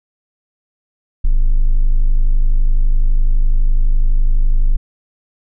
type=tone; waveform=triangle; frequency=25.96 Hz; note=G#0; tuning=in tune; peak=-5 dBFS; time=1.24-4.77 s; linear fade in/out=10 ms; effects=tanh soft clip ceiling -3 dBFS